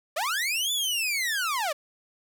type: linear two-way sweep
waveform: sawtooth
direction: up then down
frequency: 551 to 3520 to 551 Hz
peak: -22 dBFS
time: 0.16-1.73 s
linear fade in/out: 10 ms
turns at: 0.72 s
effects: none